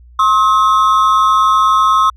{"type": "ring-modulated tone", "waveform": "triangle", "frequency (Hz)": 1174, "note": "D6", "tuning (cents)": -1, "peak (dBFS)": -3, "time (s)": [0.19, 2.1], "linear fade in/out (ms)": 5, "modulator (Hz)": 106, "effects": ["added 60 Hz sine -38 dBFS peak until 2.16 s"]}